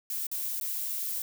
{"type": "noise with dropouts", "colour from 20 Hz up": "violet", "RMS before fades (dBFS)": -33, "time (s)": [0.1, 1.22], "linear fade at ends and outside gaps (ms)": 1, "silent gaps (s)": [[0.268, 0.315], [0.6, 0.611]], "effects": []}